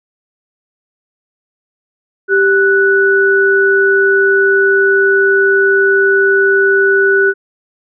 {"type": "tone pair together", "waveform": "sine", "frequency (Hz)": [392, 1480], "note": ["G4", "F#6"], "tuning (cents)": [0, 0], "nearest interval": "octave + major seventh", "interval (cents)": 2300, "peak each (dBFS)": -10, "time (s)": [2.28, 7.34], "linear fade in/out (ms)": 50, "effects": []}